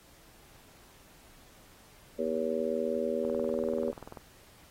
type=harmonic tone; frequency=80.2 Hz; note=E2; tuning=47 cents flat; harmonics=3 / 4 / 5 / 6 / 7; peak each=-35 / -41 / -34 / -34 / -33 dBFS; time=2.18-3.92 s; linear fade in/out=20 ms
type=click train; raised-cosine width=1 ms; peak=-29 dBFS; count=20; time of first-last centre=3.25-4.172 s; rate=20.6 Hz
effects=pink hiss -58 dBFS RMS until 4.7 s + AAC 48 kbps